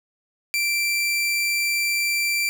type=tone; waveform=sawtooth; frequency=2349 Hz; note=D7; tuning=in tune; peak=-17 dBFS; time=0.54-2.49 s; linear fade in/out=0 ms; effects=none